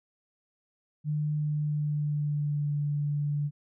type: tone with pitch glide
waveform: sine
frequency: 150.4 to 146.12 Hz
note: D3 to D3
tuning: +42 to -8 cents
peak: -26 dBFS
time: 1.04-3.51 s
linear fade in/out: 50 ms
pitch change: -50 cents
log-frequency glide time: 1.37-2.73 s
effects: none